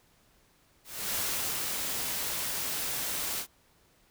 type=noise with ADSR envelope; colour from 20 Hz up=white; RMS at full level=-31 dBFS; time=0.84-3.47 s; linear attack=310 ms; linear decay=440 ms; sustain=-2 dB; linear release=85 ms; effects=pink hiss -65 dBFS RMS until 4.1 s